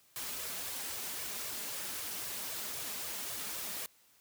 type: noise with flanger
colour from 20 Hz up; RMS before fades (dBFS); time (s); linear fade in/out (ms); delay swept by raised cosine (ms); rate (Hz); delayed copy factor
white; -40; 0.16-3.86; 0; 1.7 to 5; 3.8; +0.6
effects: white hiss -66 dBFS RMS until 4.2 s + high-pass 60 Hz 12 dB/octave